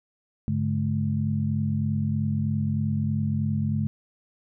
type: tone cluster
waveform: sine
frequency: 100.8 / 144 / 213.4 Hz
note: G2 / D3 / G#3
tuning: +49 / -34 / +47 cents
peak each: -27 dBFS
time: 0.48-3.87 s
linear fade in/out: 0 ms
effects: none